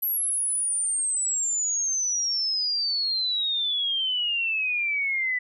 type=exponential sweep; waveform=sine; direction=down; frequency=11840 to 1975.5 Hz; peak=-23 dBFS; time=0.02-5.39 s; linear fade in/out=10 ms; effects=none